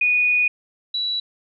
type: tone pair in turn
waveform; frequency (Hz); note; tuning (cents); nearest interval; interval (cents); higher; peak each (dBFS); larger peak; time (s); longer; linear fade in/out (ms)
sine; 2468 / 3929; D#7 / B7; -15 / -10; minor sixth; 805; second; -15 / -21; first; 0.01-0.48 / 0.94-1.2; first; 5
effects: none